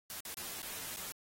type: noise with dropouts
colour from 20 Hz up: white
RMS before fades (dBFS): -43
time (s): 0.1-1.12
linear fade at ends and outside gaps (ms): 0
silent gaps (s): 0.204-0.252 / 0.343-0.371 / 0.619-0.629 / 0.962-0.97
effects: AAC 48 kbps